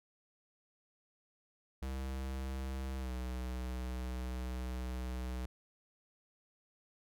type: tone with pitch glide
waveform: square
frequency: 66 to 62.8 Hz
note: C2 to B1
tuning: +16 to +30 cents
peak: -38 dBFS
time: 1.82-5.46 s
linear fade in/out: 5 ms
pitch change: -86 cents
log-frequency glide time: 2.97-3.11 s
effects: none